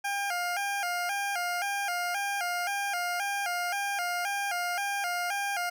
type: tone with vibrato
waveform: 20% pulse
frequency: 753 Hz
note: F#5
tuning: 30 cents sharp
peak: -24 dBFS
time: 0.04-5.7 s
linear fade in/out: 10 ms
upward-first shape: square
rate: 1.9 Hz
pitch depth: 110 cents each way
effects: none